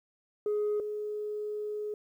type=tone pair in turn; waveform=sine; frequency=418.7 / 420.8 Hz; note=G#4 / G#4; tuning=+14 / +23 cents; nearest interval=unison; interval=9 cents; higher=second; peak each=-25 / -32 dBFS; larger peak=first; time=0.46-0.8 / 0.8-1.94 s; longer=second; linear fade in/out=2 ms; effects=tanh soft clip ceiling -25 dBFS + 11-bit